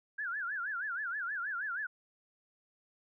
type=tone with vibrato; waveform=sine; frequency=1547 Hz; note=G6; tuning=23 cents flat; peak=-34 dBFS; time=0.18-1.87 s; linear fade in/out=10 ms; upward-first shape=sine; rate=6.3 Hz; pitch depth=210 cents each way; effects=none

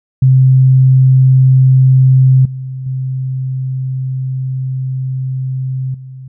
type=tone with level steps; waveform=sine; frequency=130.81 Hz; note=C3; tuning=in tune; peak=-4 / -20 / -15 / -27 dBFS; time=0.22-6.28 s; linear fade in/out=5 ms; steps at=2.45 / 2.86 / 5.94 s; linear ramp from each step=5 ms; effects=none

